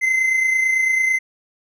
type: tone pair together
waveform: triangle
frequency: 2061 / 2090 Hz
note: C7 / C7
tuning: -27 / -2 cents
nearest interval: unison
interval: 25 cents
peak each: -14 / -24 dBFS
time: 0.01-1.19 s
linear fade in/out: 20 ms
effects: none